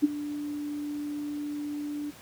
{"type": "tone with ADSR envelope", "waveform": "sine", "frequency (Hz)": 293.7, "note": "D4", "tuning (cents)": 0, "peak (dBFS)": -15, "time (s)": [0.02, 2.11], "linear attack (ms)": 22, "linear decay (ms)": 23, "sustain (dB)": -16, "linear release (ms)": 15, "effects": ["pink hiss -50 dBFS RMS until 2.21 s", "high-pass 100 Hz 12 dB/octave"]}